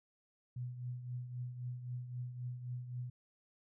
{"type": "tone with tremolo", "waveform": "sine", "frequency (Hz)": 123.8, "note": "B2", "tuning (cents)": 5, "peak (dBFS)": -37, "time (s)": [0.56, 3.1], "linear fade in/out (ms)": 5, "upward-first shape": "triangle", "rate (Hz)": 3.8, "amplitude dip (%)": 65, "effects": []}